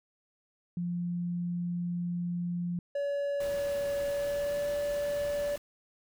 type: tone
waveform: sine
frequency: 174.61 Hz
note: F3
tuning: in tune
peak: -30 dBFS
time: 0.77-2.79 s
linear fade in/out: 2 ms
type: tone with pitch glide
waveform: triangle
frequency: 568 to 578.3 Hz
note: C#5 to D5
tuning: +42 to -27 cents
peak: -27 dBFS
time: 2.95-5.56 s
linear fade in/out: 5 ms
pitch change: +31 cents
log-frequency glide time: 4.03-4.66 s
type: noise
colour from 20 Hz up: pink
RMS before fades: -45 dBFS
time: 3.4-5.58 s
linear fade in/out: 5 ms
effects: none